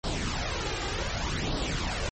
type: noise with flanger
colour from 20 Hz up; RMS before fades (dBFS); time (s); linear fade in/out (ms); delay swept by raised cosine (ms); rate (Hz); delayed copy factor
pink; -30; 0.04-2.09; 0; 0.22 to 2.52; 0.66; +0.55
effects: low-pass 7000 Hz 12 dB/octave + MP3 32 kbps